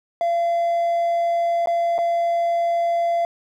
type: tone with dropouts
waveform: triangle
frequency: 683 Hz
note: F5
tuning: 39 cents flat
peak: -15 dBFS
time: 0.21-3.25 s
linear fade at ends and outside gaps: 1 ms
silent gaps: 1.659-1.672 / 1.981-1.987 s
effects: tanh soft clip ceiling -11 dBFS